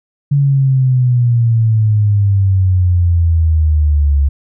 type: exponential sweep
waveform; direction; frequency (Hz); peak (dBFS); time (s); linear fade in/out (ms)
sine; down; 143.2 to 69.3; -8; 0.31-4.29; 10
effects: none